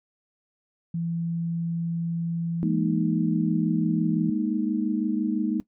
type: tone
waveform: sine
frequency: 168 Hz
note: E3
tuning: 33 cents sharp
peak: -25 dBFS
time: 0.94-4.3 s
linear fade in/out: 5 ms
type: chord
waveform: sine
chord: Ab suspended second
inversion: none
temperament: just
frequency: 207.7 / 233.6 / 311.5 Hz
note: Ab3 / Bb3 / Eb4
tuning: 0 / +4 / +2 cents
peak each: -27 dBFS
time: 2.63-5.6 s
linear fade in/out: 0 ms
effects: noise-tail reverb RT60 0.1 s tail -19 dB re dry